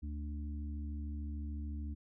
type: harmonic tone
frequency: 73.5 Hz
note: D2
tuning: 2 cents sharp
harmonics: 1 / 3 / 4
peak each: -38 / -48 / -50 dBFS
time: 0.02-1.95 s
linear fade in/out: 20 ms
effects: none